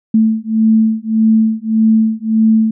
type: beating tone pair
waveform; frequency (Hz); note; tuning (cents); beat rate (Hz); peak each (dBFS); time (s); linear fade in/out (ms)
sine; 220 / 221.7; A3 / A3; 0 / +13; 1.7; -12; 0.14-2.71; 5
effects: none